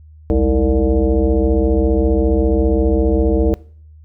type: tone with frequency modulation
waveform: sine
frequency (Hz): 190.6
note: G3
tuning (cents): -48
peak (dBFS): -11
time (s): 0.3-3.54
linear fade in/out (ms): 0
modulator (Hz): 132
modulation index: 2.6
effects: noise-tail reverb RT60 0.5 s tail -21 dB re dry + added 77 Hz sine -39 dBFS peak until 4.04 s